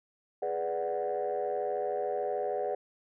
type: chord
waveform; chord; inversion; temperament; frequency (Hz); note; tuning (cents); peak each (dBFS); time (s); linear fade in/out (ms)
sine; G# half-diminished seventh; none; equal; 415.3 / 493.9 / 587.3 / 740; G#4 / B4 / D5 / F#5; 0 / 0 / 0 / 0; -34; 0.42-2.75; 5
effects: tanh soft clip ceiling -23 dBFS